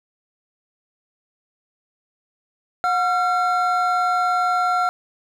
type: tone pair together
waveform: triangle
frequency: 725 / 1368.6 Hz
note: F#5 / F6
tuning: -35 / -35 cents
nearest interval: major seventh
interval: 1100 cents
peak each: -18 dBFS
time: 2.84-4.89 s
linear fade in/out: 0 ms
effects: none